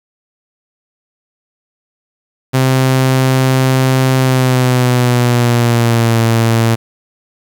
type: tone with pitch glide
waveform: sawtooth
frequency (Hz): 130.81 to 114.54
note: C3 to A#2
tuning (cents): 0 to -30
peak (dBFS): -5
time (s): 2.53-6.76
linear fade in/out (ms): 20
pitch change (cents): -230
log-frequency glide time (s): 4.18-6.2
effects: 7-bit